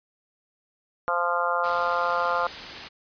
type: harmonic tone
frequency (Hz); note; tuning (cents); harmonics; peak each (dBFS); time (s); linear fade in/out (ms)
173.9; F3; -7; 3 / 4 / 5 / 6 / 7 / 8; -29 / -30 / -31 / -29 / -28 / -29; 1.08-2.47; 0
type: noise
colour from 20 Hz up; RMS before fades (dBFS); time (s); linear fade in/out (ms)
white; -36; 1.63-2.89; 20
effects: resampled to 11025 Hz